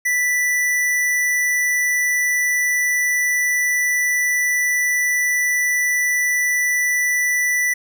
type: tone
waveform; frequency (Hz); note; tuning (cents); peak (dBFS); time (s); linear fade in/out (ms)
square; 1975; B6; 0; -17; 0.05-7.74; 10
effects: none